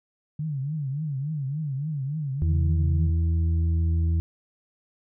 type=tone with vibrato; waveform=sine; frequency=144.4 Hz; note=D3; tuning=29 cents flat; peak=-26 dBFS; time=0.39-3.1 s; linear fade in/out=5 ms; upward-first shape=triangle; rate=3.5 Hz; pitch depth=190 cents each way
type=harmonic tone; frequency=82.41 Hz; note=E2; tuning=in tune; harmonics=1 / 2 / 4; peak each=-20 / -32 / -40 dBFS; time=2.42-4.2 s; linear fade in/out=0 ms
effects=none